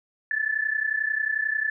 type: tone pair together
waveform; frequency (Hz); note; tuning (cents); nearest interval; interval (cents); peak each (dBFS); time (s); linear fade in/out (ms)
sine; 1728.8 / 1760; A6 / A6; -31 / 0; unison; 31; -26; 0.31-1.7; 2
effects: none